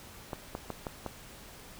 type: clicks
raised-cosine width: 1 ms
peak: -21 dBFS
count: 5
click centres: 0.332 / 0.551 / 0.703 / 0.868 / 1.063 s
effects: pink hiss -50 dBFS RMS until 1.79 s